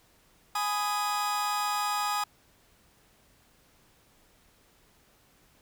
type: chord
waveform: 40% pulse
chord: G# minor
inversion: none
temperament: just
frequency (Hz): 830.6 / 996.7 / 1245.9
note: G#5 / B5 / D#6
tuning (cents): 0 / +16 / +2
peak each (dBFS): -30 / -36 / -30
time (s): 0.55-2.24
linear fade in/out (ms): 5
effects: pink hiss -63 dBFS RMS until 5.61 s